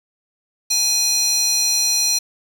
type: tone with high-pass filter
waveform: square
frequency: 830.6 Hz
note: G#5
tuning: in tune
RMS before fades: -18 dBFS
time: 0.7-2.19 s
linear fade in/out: 10 ms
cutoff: 5000 Hz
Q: 7.5
effects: 7-bit